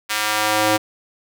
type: tone with high-pass filter sweep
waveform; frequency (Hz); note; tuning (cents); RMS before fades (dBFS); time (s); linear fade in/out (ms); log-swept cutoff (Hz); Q
square; 106.9; A2; -49; -19; 0.09-0.78; 20; 1700 to 400; 0.85
effects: none